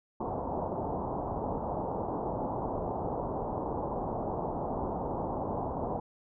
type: low-pass noise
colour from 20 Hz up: white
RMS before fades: -34 dBFS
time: 0.2-6 s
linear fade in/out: 5 ms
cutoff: 950 Hz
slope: 48 dB/octave
effects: none